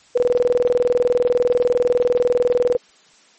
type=tone with tremolo; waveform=sine; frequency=490 Hz; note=B4; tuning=14 cents flat; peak=-11 dBFS; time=0.15-2.77 s; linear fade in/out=10 ms; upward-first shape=square; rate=20 Hz; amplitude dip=80%; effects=white hiss -52 dBFS RMS until 3.38 s + MP3 32 kbps